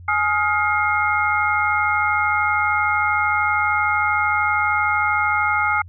sine tone cluster, 839 / 1255 / 1408 / 2138 Hz, G#5 / D#6 / F6 / C7, +17 / +15 / +14 / +37 cents, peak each -22 dBFS, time 0.08-5.82 s, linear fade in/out 5 ms, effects added 88 Hz sine -37 dBFS peak until 5.88 s

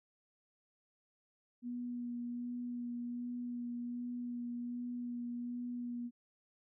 sine tone with vibrato, 242 Hz, B3, 35 cents flat, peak -38 dBFS, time 1.62-6.11 s, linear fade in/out 50 ms, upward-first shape sine, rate 1.3 Hz, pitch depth 13 cents each way, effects none

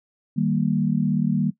sine chord, Eb major, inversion none, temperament equal, 155.56 / 196 / 233.1 Hz, Eb3 / G3 / Bb3, 0 / 0 / 0 cents, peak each -23 dBFS, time 0.36-1.51 s, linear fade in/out 20 ms, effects noise-tail reverb RT60 0.1 s tail -18 dB re dry

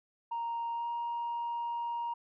sine tone with pitch glide, 932.3 to 941.5 Hz, A#5 to A#5, 0 to +17 cents, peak -31 dBFS, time 0.31-2.14 s, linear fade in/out 10 ms, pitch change +17 cents, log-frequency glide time 0.73-0.87 s, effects tanh soft clip ceiling -30 dBFS

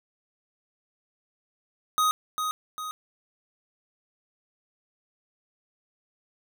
square tone with echo, 1252 Hz, D#6, 10 cents sharp, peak -21 dBFS, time 1.98-2.11 s, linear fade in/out 0 ms, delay 400 ms, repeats 2, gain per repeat -6 dB, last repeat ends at 2.91 s, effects none

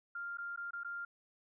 sine tone with dropouts, 1396.9 Hz, F6, in tune, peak -39 dBFS, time 0.15-1.05 s, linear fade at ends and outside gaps 5 ms, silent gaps 0.373-0.383 / 0.562-0.574 / 0.708-0.732 / 0.835-0.846 s, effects none

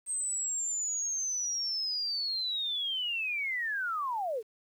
sine linear sweep, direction down, 8372 to 404.5 Hz, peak -30 dBFS, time 0.06-4.43 s, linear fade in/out 50 ms, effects 10-bit

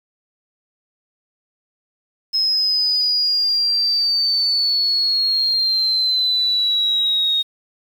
sine exponential sweep, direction down, 5160 to 3729 Hz, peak -15 dBFS, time 2.33-7.43 s, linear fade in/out 20 ms, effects 7-bit

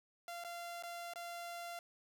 sawtooth tone with dropouts, 690 Hz, F5, 21 cents flat, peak -40 dBFS, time 0.28-1.79 s, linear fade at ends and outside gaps 1 ms, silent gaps 0.439-0.447 / 0.825-0.835 / 1.136-1.158 s, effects none

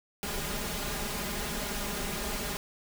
pink noise with comb filter, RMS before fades -34 dBFS, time 0.23-2.57 s, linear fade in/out 0 ms, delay 4.9 ms, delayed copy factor +0.9, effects none

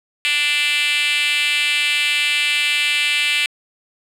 5% pulse tone with high-pass filter, 293.7 Hz, D4, in tune, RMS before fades -18 dBFS, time 0.25-3.46 s, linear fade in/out 0 ms, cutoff 2500 Hz, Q 3.3, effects low-pass 12000 Hz 12 dB/octave

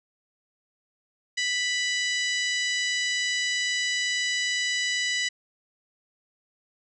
harmonic tone, 987.8 Hz, B5, in tune, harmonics 2 / 3 / 4 / 5 / 6 / 7 / 8, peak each -27 / -31 / -33 / -35 / -37 / -38 / -39 dBFS, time 1.37-5.29 s, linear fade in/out 10 ms, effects none

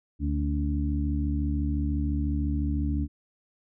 harmonic tone with a mistuned harmonic, 74.1 Hz, D2, 16 cents sharp, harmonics 1 / 2 / 3 / 4, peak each -26 / -34 / -34 / -31 dBFS, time 0.19-3.08 s, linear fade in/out 50 ms, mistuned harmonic 4, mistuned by -49 cents, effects none

